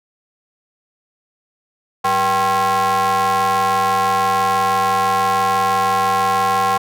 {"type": "ring-modulated tone", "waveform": "square", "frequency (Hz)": 146.83, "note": "D3", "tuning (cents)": 0, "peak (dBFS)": -12, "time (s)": [2.04, 6.78], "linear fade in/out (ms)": 10, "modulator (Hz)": 924, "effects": []}